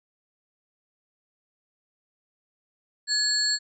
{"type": "tone cluster", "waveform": "sine", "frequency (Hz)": [1704, 4363, 7470], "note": ["G#6", "C#8", "A#8"], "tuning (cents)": [44, -28, 3], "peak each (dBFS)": [-29, -23, -29], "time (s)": [3.07, 3.59], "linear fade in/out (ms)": 50, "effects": []}